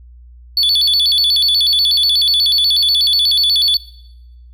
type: tone with vibrato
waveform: triangle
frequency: 3921 Hz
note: B7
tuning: 13 cents flat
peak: -9 dBFS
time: 0.57-3.77 s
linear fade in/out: 2 ms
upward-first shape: square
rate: 8.2 Hz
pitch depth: 220 cents each way
effects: noise-tail reverb RT60 1.0 s tail -21 dB re dry + added 60 Hz sine -37 dBFS peak until 4.53 s